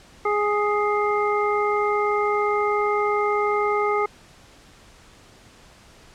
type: harmonic tone with a mistuned harmonic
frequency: 415.3 Hz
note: G#4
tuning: in tune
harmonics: 1 / 2 / 3 / 5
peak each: -22 / -26 / -24 / -30 dBFS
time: 0.25-4.06 s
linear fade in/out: 5 ms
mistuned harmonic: 5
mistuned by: +22 cents
effects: pink hiss -50 dBFS RMS until 6.14 s + low-pass 8000 Hz 12 dB/octave